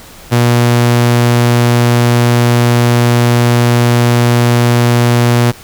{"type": "tone", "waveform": "sawtooth", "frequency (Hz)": 120, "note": "B2", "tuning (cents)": -49, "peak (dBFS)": -3, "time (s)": [0.31, 5.52], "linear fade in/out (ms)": 20, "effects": ["pink hiss -35 dBFS RMS until 5.63 s"]}